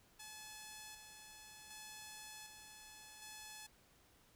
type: tone with tremolo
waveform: 5% pulse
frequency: 859 Hz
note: A5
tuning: 42 cents flat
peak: -39 dBFS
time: 0.19-3.67 s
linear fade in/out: 10 ms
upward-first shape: square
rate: 0.66 Hz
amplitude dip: 40%
effects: pink hiss -69 dBFS RMS until 4.35 s